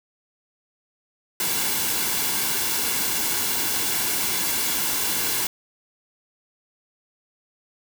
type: noise with comb filter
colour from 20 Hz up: white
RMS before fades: -24 dBFS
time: 1.4-5.47 s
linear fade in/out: 2 ms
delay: 1.6 ms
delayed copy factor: -0.5
effects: none